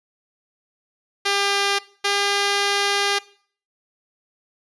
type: tone pair in turn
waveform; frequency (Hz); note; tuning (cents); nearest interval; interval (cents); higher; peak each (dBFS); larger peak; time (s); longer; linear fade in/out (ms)
5% pulse; 400.2 / 402.5; G4 / G4; +36 / +46; unison; 10; second; -7; neither; 1.25-1.79 / 2.04-3.19; second; 10
effects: noise-tail reverb RT60 0.5 s tail -20 dB re dry + resampled to 22050 Hz